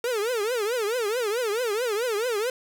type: tone with vibrato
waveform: 45% pulse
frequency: 453.5 Hz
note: A#4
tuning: 48 cents flat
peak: -24 dBFS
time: 0.04-2.5 s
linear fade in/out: 2 ms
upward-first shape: triangle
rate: 4.6 Hz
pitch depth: 240 cents each way
effects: none